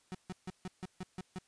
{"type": "tone bursts", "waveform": "35% pulse", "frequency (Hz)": 185, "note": "F#3", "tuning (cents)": 0, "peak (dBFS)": -37, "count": 8, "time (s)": [0.12, 1.386], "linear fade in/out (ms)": 0, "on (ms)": 27, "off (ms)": 150, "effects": ["white hiss -70 dBFS RMS until 1.47 s", "resampled to 22050 Hz"]}